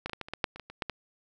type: clicks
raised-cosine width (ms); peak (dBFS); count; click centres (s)
0.3; -17 / -21 / -19 / -20 / -28 / -17 / -9 / -28 / -25 / -28 / -14 / -17; 12; 0.06 / 0.096 / 0.133 / 0.213 / 0.285 / 0.336 / 0.442 / 0.56 / 0.597 / 0.7 / 0.822 / 0.897
effects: none